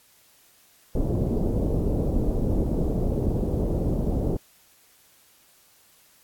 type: low-pass noise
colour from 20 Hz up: pink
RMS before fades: -24 dBFS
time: 0.95-4.37 s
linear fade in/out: 5 ms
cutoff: 530 Hz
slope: 24 dB/octave
effects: white hiss -58 dBFS RMS until 6.23 s + AAC 64 kbps